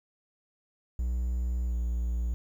triangle tone with pitch glide, 60.9 to 59.06 Hz, B1 to A#1, -24 to +23 cents, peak -25 dBFS, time 0.99-2.34 s, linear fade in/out 0 ms, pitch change -53 cents, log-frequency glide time 1.66-1.74 s, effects 10-bit

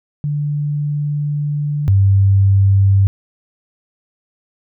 sine tone pair in turn, 146.83 / 98 Hz, D3 / G2, 0 / 0 cents, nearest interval perfect fifth, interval 700 cents, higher first, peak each -16 / -8 dBFS, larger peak second, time 0.24-1.88 / 1.88-3.07 s, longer first, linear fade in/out 0 ms, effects none

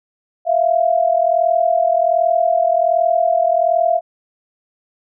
sine tone pair together, 657.2 / 698.5 Hz, E5 / F5, -5 / 0 cents, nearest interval minor second, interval 105 cents, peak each -15 dBFS, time 0.45-4.01 s, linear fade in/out 50 ms, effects none

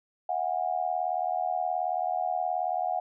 sine tone with amplitude modulation, 727 Hz, F#5, 31 cents flat, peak -22 dBFS, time 0.29-3 s, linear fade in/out 5 ms, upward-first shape sine, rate 78.7 Hz, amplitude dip 95%, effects none

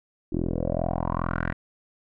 10% pulse tone with low-pass filter sweep, 42.41 Hz, E1, 50 cents sharp, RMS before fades -27 dBFS, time 0.32-1.53 s, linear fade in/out 10 ms, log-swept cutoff 330 to 1800 Hz, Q 5.3, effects none

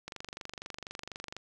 click train, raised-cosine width 0.2 ms, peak -23 dBFS, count 32, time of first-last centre 0.08-1.366 s, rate 24.1 Hz, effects none

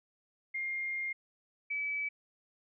sine tone pair in turn, 2120 / 2295 Hz, C7 / D7, +22 / -40 cents, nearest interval minor second, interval 138 cents, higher second, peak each -33 / -32 dBFS, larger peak second, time 0.54-1.13 / 1.7-2.09 s, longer first, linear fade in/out 10 ms, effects none

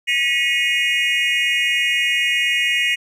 triangle tone cluster, 1931 / 2187 / 2479 / 2858 Hz, B6 / C#7 / D#7 / F7, -39 / -24 / -7 / +39 cents, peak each -20 dBFS, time 0.07-2.96 s, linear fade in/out 20 ms, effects none

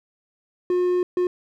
triangle tone bursts at uneven times, 359.3 Hz, F4, 49 cents sharp, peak -16 dBFS, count 2, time 0.7-1.03 / 1.17-1.27 s, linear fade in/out 2 ms, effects none

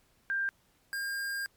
sine / square tone pair in turn, 1589 / 1608.4 Hz, G6 / G6, +23 / +44 cents, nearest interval unison, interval 21 cents, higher second, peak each -28 / -33 dBFS, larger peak first, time 0.3-0.49 / 0.93-1.46 s, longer second, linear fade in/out 0 ms, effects pink hiss -68 dBFS RMS until 1.56 s + MP3 96 kbps

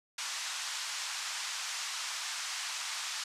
white band-pass noise, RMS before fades -38 dBFS, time 0.18-3.24 s, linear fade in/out 5 ms, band 900 to 7200 Hz, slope 24 dB/octave, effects resampled to 32000 Hz

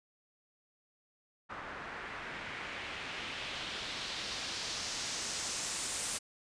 white noise with low-pass filter sweep, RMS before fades -40 dBFS, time 1.49-6.19 s, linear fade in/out 20 ms, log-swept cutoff 1400 to 9200 Hz, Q 1.6, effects resampled to 22050 Hz

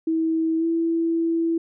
sine tone with pitch glide, 323.4 to 331.2 Hz, E4 to E4, -33 to +8 cents, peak -19 dBFS, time 0.07-1.58 s, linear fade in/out 5 ms, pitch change +41 cents, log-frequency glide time 0.58-0.65 s, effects none

